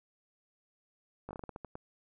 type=slowing click train; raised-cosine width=1 ms; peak=-28 dBFS; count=10; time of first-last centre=1.29-1.754 s; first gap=18 ms; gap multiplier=1.25; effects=none